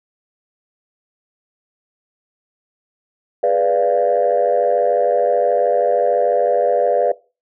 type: chord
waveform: sine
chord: G# diminished seventh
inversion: none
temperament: equal with one note detuned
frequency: 415.3 / 493.9 / 587.3 / 693.2 Hz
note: G#4 / B4 / D5 / F5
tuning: 0 / 0 / 0 / -13 cents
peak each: -22 / -16 / -16 / -18 dBFS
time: 3.43-7.12 s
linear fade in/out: 5 ms
effects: noise-tail reverb RT60 0.3 s tail -20 dB re dry + tanh soft clip ceiling -6 dBFS